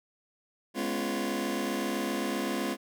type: chord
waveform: sawtooth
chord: C# dominant seventh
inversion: second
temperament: just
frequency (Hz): 207.9 / 249.5 / 277.2 / 346.5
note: G#3 / B3 / C#4 / E#4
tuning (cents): +2 / +18 / 0 / -14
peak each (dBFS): -31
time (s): 0.74-2.77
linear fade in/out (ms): 50
effects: none